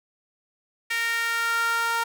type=tone with high-pass filter sweep; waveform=sawtooth; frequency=462.4 Hz; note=A#4; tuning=14 cents flat; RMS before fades=-25 dBFS; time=0.9-2.04 s; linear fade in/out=10 ms; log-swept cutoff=2000 to 1100 Hz; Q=3.9; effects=none